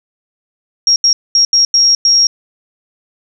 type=tone bursts at uneven times; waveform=sine; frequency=5590 Hz; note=F8; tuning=1 cent sharp; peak=-6 dBFS; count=6; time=0.87-0.96 / 1.04-1.13 / 1.35-1.45 / 1.53-1.65 / 1.74-1.95 / 2.05-2.27 s; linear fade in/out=2 ms; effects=none